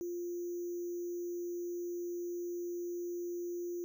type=tone with sample-and-hold; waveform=sine; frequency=349.2 Hz; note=F4; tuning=in tune; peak=-36 dBFS; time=0.01-3.84 s; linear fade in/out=0 ms; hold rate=6300 Hz; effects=none